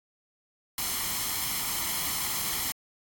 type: noise with comb filter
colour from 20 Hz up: white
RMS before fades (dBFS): -30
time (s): 0.78-2.72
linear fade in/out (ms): 2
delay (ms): 0.95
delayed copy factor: +0.6
effects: AAC 64 kbps